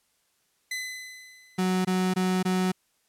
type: tone with exponential decay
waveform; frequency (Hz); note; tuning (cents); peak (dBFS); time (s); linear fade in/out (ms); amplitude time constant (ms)
sawtooth; 2018; B6; +37; -25; 0.71-1.96; 5; 270
type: tone bursts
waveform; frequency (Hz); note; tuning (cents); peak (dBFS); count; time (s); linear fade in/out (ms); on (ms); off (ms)
35% pulse; 185; F#3; 0; -21; 4; 1.58-2.72; 10; 270; 20
effects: white hiss -70 dBFS RMS until 3.08 s + low-pass 12000 Hz 12 dB/octave